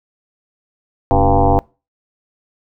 sine tone with frequency modulation, 385.7 Hz, G4, 28 cents flat, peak -9 dBFS, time 1.11-1.59 s, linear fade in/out 0 ms, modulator 102 Hz, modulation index 4.9, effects noise-tail reverb RT60 0.3 s tail -25 dB re dry

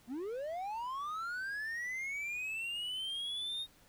triangle linear sweep, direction up, 220 to 3729 Hz, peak -35 dBFS, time 0.07-3.67 s, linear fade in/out 50 ms, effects pink hiss -64 dBFS RMS until 3.88 s

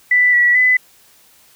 sine tone with pitch steps, 1982 / 1942 / 2006 Hz, B6 / B6 / B6, +6 / -30 / +26 cents, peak -9 dBFS, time 0.11-0.77 s, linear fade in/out 5 ms, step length 220 ms, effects white hiss -50 dBFS RMS until 1.55 s

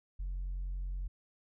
triangle tone with tanh clipping, 45.3 Hz, F#1, 36 cents flat, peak -35 dBFS, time 0.19-1.08 s, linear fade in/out 10 ms, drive 6 dB, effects none

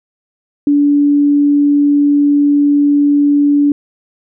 sine tone, 288.5 Hz, D4, 31 cents flat, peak -7 dBFS, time 0.67-3.72 s, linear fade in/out 2 ms, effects none

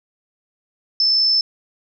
sine tone with amplitude modulation, 5274 Hz, E8, in tune, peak -12 dBFS, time 1-1.41 s, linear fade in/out 2 ms, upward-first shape sine, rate 60.9 Hz, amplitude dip 25%, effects none

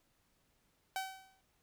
sawtooth tone with exponential decay, 764 Hz, G5, 45 cents flat, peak -30 dBFS, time 0.96-1.41 s, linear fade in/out 1 ms, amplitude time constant 96 ms, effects pink hiss -75 dBFS RMS until 1.62 s

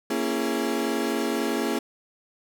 35% pulse chord, A# half-diminished seventh, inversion none, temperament equal with one note detuned, 233.1 / 277.2 / 337.1 / 415.3 Hz, A#3 / C#4 / E4 / G#4, 0 / 0 / +39 / 0 cents, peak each -28 dBFS, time 0.1-1.79 s, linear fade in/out 5 ms, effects none

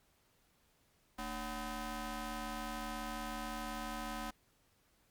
15% pulse ring-modulated tone, 261.6 Hz, C4, in tune, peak -30 dBFS, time 1.18-4.31 s, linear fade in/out 10 ms, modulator 486 Hz, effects pink hiss -72 dBFS RMS until 5.1 s + MP3 96 kbps

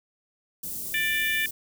white band-stop noise, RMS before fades -34 dBFS, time 0.63-1.51 s, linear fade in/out 5 ms, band 310 to 8600 Hz, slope 12 dB/octave
harmonic tone, 590 Hz, D5, 8 cents sharp, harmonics 3 / 4 / 5 / 6, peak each -26 / -28 / -35 / -34 dBFS, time 0.94-1.46 s, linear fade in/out 2 ms
effects none

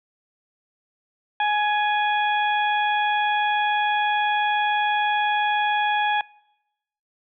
harmonic tone with a mistuned harmonic, 837 Hz, G#5, 13 cents sharp, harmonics 1 / 2 / 3 / 4, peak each -20 / -26 / -30 / -32 dBFS, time 1.4-6.21 s, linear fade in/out 2 ms, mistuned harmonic 3, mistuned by -25 cents, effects noise-tail reverb RT60 0.9 s tail -25 dB re dry

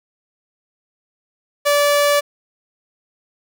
sawtooth tone, 579 Hz, D5, 25 cents flat, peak -9 dBFS, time 1.65-2.21 s, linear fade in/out 20 ms, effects none

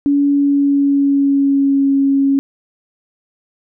sine tone with pitch glide, 283.9 to 275.2 Hz, C#4 to C#4, +41 to -12 cents, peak -10 dBFS, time 0.06-2.39 s, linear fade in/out 0 ms, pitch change -53 cents, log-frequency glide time 0.27-1.93 s, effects none

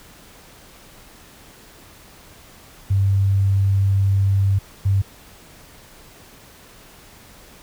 sine tone bursts at uneven times, 98 Hz, G2, in tune, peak -14 dBFS, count 2, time 2.9-4.59 / 4.85-5.02 s, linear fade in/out 10 ms, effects pink hiss -46 dBFS RMS until 7.62 s

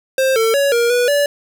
square tone with pitch steps, 528 / 449.6 / 561 / 471.4 / 488.1 / 576 Hz, C5 / A4 / C#5 / A#4 / B4 / D5, +16 / +37 / +21 / +19 / -20 / -34 cents, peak -13 dBFS, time 0.18-1.26 s, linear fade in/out 2 ms, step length 180 ms, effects 9-bit

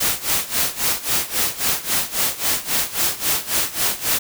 white noise with tremolo, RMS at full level -18 dBFS, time 0-4.19 s, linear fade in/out 10 ms, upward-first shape sine, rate 3.7 Hz, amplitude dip 85%, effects none

